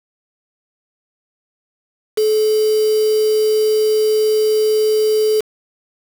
sine tone with quantisation, 430.9 Hz, A4, 36 cents flat, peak -12 dBFS, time 2.17-5.41 s, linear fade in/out 10 ms, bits 4, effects none

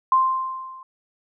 sine tone with level ramp, 1046.5 Hz, C6, in tune, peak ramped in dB -12 to -39 dBFS, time 0.12-0.83 s, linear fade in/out 2 ms, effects none

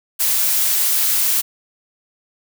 blue noise, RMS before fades -17 dBFS, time 0.19-1.42 s, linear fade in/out 20 ms, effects none

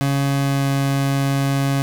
30% pulse tone with pitch glide, 139 to 138.04 Hz, C#3 to C#3, +5 to -7 cents, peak -14 dBFS, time 0.01-1.82 s, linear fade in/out 0 ms, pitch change -12 cents, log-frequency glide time 0.3-0.66 s, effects 7-bit

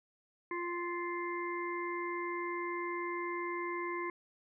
harmonic tone, 348.5 Hz, F4, 4 cents flat, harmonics 1 / 3 / 5 / 6, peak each -38 / -39 / -48 / -42 dBFS, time 0.51-4.1 s, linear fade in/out 2 ms, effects none

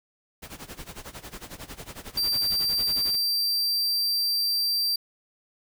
pink noise with tremolo, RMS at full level -38 dBFS, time 0.42-3.16 s, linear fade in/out 10 ms, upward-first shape sine, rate 11 Hz, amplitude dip 85%
45% pulse tone, 4699 Hz, D8, in tune, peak -22 dBFS, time 2.17-4.96 s, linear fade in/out 5 ms
effects none

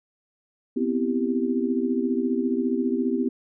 sine chord, C major seventh, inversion third, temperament equal, 246.9 / 261.6 / 329.6 / 392 Hz, B3 / C4 / E4 / G4, 0 / 0 / 0 / 0 cents, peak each -25 / -27 / -29 / -28 dBFS, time 0.76-3.29 s, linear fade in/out 10 ms, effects none

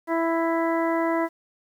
harmonic tone, 330.7 Hz, E4, 6 cents sharp, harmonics 1 / 2 / 3 / 4 / 5 / 6, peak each -24 / -26 / -28 / -35 / -37 / -34 dBFS, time 0.07-1.29 s, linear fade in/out 50 ms, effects 9-bit

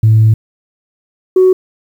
sine tone pair in turn, 110 / 372.2 Hz, A2 / F#4, 0 / +10 cents, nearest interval octave + major sixth, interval 2110 cents, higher second, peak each -3 dBFS, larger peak neither, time 0.03-0.34 / 1.36-1.53 s, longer first, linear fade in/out 5 ms, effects tanh soft clip ceiling -1 dBFS + 7-bit

